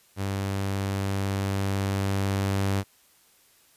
sawtooth tone with level ramp, 98 Hz, G2, in tune, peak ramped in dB -23 to -19 dBFS, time 0.16-2.84 s, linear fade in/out 50 ms, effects white hiss -60 dBFS RMS until 3.76 s + resampled to 32000 Hz

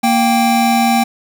square tone pair together, 233.1 / 784 Hz, A#3 / G5, 0 / 0 cents, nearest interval octave + major sixth, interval 2100 cents, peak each -14 dBFS, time 0.03-1.04 s, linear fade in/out 10 ms, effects none

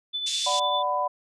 sine tone with tremolo, 3500 Hz, A7, 10 cents flat, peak -25 dBFS, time 0.13-0.83 s, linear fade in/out 20 ms, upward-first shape triangle, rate 10 Hz, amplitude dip 50%
pink band-pass noise, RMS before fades -31 dBFS, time 0.26-0.6 s, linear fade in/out 10 ms, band 3500 to 8000 Hz, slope 24 dB/octave
sine chord, B minor, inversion first, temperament equal with one note detuned, 587.3 / 740 / 998.1 Hz, D5 / F#5 / B5, 0 / 0 / +18 cents, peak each -29 / -29 / -25 dBFS, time 0.46-1.08 s, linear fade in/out 10 ms
effects resampled to 22050 Hz

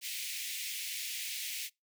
pink high-pass noise, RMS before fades -39 dBFS, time 0.01-1.7 s, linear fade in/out 50 ms, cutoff 2100 Hz, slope 48 dB/octave, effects noise-tail reverb RT60 0.2 s tail -25 dB re dry

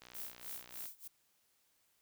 click train, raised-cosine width 0.2 ms, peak -35 dBFS, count 52, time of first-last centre 0.02-0.856 s, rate 61 Hz
violet noise with tremolo, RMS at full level -44 dBFS, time 0.14-1.08 s, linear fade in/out 10 ms, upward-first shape sine, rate 3.3 Hz, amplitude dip 95%
effects white hiss -75 dBFS RMS until 2.01 s

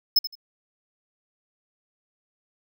square tone with echo, 5190 Hz, E8, 28 cents flat, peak -15 dBFS, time 0.16-0.19 s, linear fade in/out 5 ms, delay 82 ms, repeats 2, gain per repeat -13 dB, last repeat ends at 0.354 s, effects none

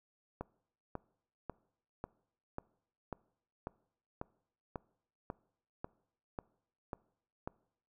click train, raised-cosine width 1 ms, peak -25 dBFS, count 14, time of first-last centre 0.41-7.475 s, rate 1.84 Hz, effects noise-tail reverb RT60 0.7 s tail -23 dB re dry

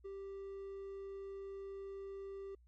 triangle tone with ADSR envelope, 392 Hz, G4, in tune, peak -40 dBFS, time 0.04-2.55 s, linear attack 18 ms, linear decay 5 ms, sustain -2 dB, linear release 4 ms, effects added 60 Hz sine -62 dBFS peak until 2.67 s + MP3 32 kbps

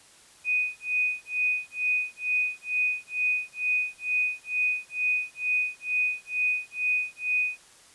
sine tone with tremolo, 2489 Hz, D#7, in tune, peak -21 dBFS, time 0.44-7.59 s, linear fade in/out 50 ms, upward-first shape sine, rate 2.2 Hz, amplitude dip 100%, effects white hiss -54 dBFS RMS until 7.94 s + resampled to 24000 Hz

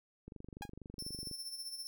click train, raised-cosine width 3 ms, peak -35 dBFS, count 26, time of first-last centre 0.28-1.313 s, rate 24.2 Hz
sawtooth tone with exponential decay, 820 Hz, G#5, 22 cents flat, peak -34 dBFS, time 0.62-0.7 s, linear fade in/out 2 ms, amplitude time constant 16 ms
sawtooth tone with tremolo, 5360 Hz, E8, 28 cents sharp, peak -37 dBFS, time 0.99-1.87 s, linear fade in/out 0 ms, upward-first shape sine, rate 15 Hz, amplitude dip 60%
effects none

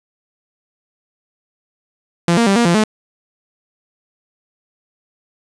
sawtooth tone with pitch steps, 171.2 / 233.2 / 196.7 / 236.6 / 171.7 / 215.4 Hz, F3 / A#3 / G3 / A#3 / F3 / A3, -34 / +1 / +6 / +26 / -29 / -37 cents, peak -7 dBFS, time 2.28-2.838 s, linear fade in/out 2 ms, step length 93 ms, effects resampled to 22050 Hz

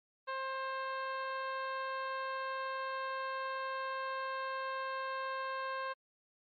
harmonic tone, 530 Hz, C5, 22 cents sharp, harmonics 1 / 2 / 3 / 4 / 5 / 6 / 7 / 8, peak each -42 / -38 / -43 / -54 / -51 / -57 / -58 / -56 dBFS, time 0.27-5.94 s, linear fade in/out 20 ms, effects MP3 32 kbps

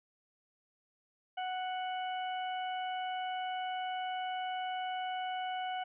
harmonic tone, 740 Hz, F#5, in tune, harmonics 1 / 2 / 3 / 4, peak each -35 / -45 / -49 / -46 dBFS, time 1.37-5.84 s, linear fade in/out 10 ms, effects none

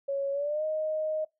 sine tone with pitch glide, 554.4 to 622.3 Hz, C#5 to D#5, 0 to 0 cents, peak -27 dBFS, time 0.08-1.25 s, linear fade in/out 10 ms, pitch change +200 cents, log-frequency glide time 0.32-0.64 s, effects noise-tail reverb RT60 0.2 s tail -23 dB re dry

